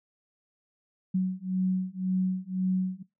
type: beating tone pair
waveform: sine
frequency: 185 / 186.9 Hz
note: F#3 / F#3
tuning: 0 / +18 cents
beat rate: 1.9 Hz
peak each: -28 dBFS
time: 1.14-3.03 s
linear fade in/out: 10 ms
effects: noise-tail reverb RT60 0.2 s tail -20 dB re dry